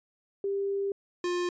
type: tone pair in turn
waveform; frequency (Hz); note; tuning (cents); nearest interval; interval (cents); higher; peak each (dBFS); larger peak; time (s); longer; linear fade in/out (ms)
sine / square; 396.5 / 353.9; G4 / F4; +20 / +23; major second; 197; first; -27 / -28; first; 0.44-0.92 / 1.24-1.49; first; 2
effects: resampled to 16000 Hz